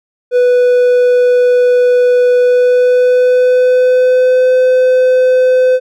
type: tone with pitch glide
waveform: triangle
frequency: 493.9 to 509.8 Hz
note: B4 to C5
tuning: 0 to -45 cents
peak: -4 dBFS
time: 0.31-5.8 s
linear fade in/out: 50 ms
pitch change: +55 cents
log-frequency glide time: 2.39-4.54 s
effects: none